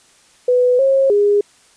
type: tone with pitch steps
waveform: sine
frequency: 496.7 / 540 / 409.7 Hz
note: B4 / C#5 / G#4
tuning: +10 / -45 / -24 cents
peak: -10 dBFS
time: 0.48-1.41 s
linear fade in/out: 5 ms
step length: 310 ms
effects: white hiss -51 dBFS RMS until 1.76 s + resampled to 22050 Hz